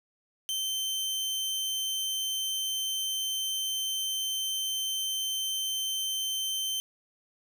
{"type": "tone", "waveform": "sawtooth", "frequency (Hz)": 3101, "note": "G7", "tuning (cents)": -19, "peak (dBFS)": -26, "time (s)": [0.49, 6.8], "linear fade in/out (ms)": 0, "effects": []}